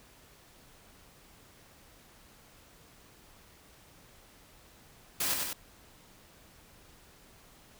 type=noise with echo; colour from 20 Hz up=white; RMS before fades=-31 dBFS; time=5.2-5.34 s; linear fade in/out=5 ms; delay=96 ms; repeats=2; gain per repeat=-3 dB; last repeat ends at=5.532 s; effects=pink hiss -58 dBFS RMS until 7.79 s